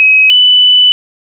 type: tone pair in turn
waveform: sine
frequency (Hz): 2544 / 2988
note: D#7 / F#7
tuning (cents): +38 / +16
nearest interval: minor third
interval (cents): 278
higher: second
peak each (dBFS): -3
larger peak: neither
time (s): 0-0.3 / 0.3-0.92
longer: second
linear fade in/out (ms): 0
effects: none